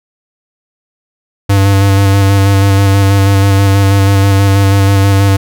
square tone with vibrato, 98.5 Hz, G2, 9 cents sharp, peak -6 dBFS, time 1.49-5.37 s, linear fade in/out 10 ms, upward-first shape square, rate 6.2 Hz, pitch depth 17 cents each way, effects none

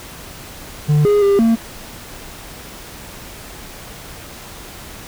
triangle tone with pitch steps, 149 / 412.7 / 399.6 / 227.7 Hz, D3 / G#4 / G4 / A#3, +25 / -11 / +33 / -40 cents, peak -8 dBFS, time 0.88-1.56 s, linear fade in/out 20 ms, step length 170 ms, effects pink hiss -35 dBFS RMS until 5.07 s

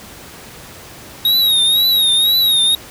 square tone with vibrato, 3785 Hz, A#7, 26 cents sharp, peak -11 dBFS, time 1.25-2.75 s, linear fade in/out 2 ms, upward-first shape triangle, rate 2 Hz, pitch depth 96 cents each way, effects pink hiss -36 dBFS RMS until 2.9 s + high-pass 60 Hz 12 dB/octave

